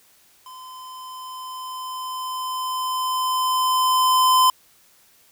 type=tone with level ramp; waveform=square; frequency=1025 Hz; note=C6; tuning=36 cents flat; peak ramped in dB=-39 to -13 dBFS; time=0.46-4.5 s; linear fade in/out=2 ms; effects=white hiss -56 dBFS RMS until 5.31 s